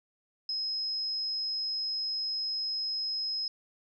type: tone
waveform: sine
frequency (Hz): 5120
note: D#8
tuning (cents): +49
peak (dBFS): -30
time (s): 0.49-3.48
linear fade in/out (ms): 2
effects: none